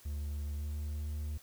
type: tone with pitch glide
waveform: triangle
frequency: 73.2 to 75.04 Hz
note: D2 to D2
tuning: -5 to +38 cents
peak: -33 dBFS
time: 0.05-1.38 s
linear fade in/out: 10 ms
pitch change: +43 cents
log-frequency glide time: 0.58-0.65 s
effects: white hiss -59 dBFS RMS until 1.42 s